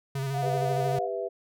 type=tone with vibrato; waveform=square; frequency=136 Hz; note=C#3; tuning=33 cents flat; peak=-29 dBFS; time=0.15-0.99 s; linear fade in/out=5 ms; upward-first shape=square; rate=13 Hz; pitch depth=28 cents each way
type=tone; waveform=sine; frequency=715 Hz; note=F5; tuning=41 cents sharp; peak=-29 dBFS; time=0.32-1.09 s; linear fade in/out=50 ms
type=chord; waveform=sine; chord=E minor; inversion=first; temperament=just; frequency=395.6 / 494.4 / 659.3 Hz; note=G4 / B4 / E5; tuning=+16 / +2 / 0 cents; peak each=-33 dBFS; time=0.42-1.29 s; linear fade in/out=20 ms
effects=none